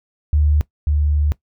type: tone pair in turn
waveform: sine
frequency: 74.5 / 74.03 Hz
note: D2 / D2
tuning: +25 / +14 cents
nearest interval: unison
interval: 11 cents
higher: first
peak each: -12 / -14 dBFS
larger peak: first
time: 0.33-0.61 / 0.87-1.32 s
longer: second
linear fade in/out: 0 ms
effects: noise-tail reverb RT60 0.1 s tail -19 dB re dry